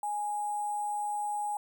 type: tone with sample-and-hold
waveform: sine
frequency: 830.6 Hz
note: G#5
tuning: in tune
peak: -30 dBFS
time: 0.03-1.57 s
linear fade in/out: 2 ms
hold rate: 8820 Hz
effects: none